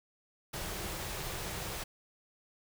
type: band-stop noise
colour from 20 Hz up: pink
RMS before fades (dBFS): -39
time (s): 0.53-1.84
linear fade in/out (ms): 10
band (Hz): 210 to 300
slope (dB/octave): 96
effects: none